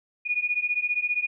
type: beating tone pair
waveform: sine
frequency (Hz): 2444 / 2459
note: D#7 / D#7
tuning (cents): -32 / -21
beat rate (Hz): 15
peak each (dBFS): -27 / -26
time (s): 0.25-1.27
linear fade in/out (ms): 20
effects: none